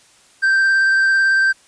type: tone with vibrato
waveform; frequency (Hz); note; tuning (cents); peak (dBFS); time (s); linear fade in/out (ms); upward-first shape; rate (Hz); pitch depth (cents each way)
triangle; 1568; G6; 0; -10; 0.42-1.53; 20; square; 18; 10
effects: white hiss -51 dBFS RMS until 1.67 s + resampled to 22050 Hz